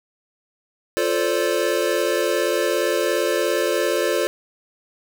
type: chord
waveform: square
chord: D minor seventh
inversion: first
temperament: equal with one note detuned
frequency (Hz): 349.2 / 440 / 523.3 / 580.6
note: F4 / A4 / C5 / D5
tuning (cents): 0 / 0 / 0 / -20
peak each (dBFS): -25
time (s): 0.97-4.27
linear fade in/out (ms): 0
effects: none